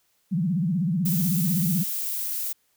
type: tone with vibrato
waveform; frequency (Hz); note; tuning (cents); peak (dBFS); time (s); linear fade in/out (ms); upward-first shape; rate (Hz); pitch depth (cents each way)
sine; 174.3; F3; -3; -21; 0.31-1.84; 20; sine; 16; 230
type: noise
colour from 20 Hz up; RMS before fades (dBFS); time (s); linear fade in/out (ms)
violet; -29; 1.05-2.53; 10
effects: white hiss -68 dBFS RMS until 2.76 s